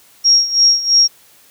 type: tone with tremolo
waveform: sine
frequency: 5588 Hz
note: F8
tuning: in tune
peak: -6 dBFS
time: 0.24-1.08 s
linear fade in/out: 20 ms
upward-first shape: sine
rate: 3 Hz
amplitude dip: 80%
effects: white hiss -48 dBFS RMS until 1.5 s + high-pass 60 Hz 12 dB/octave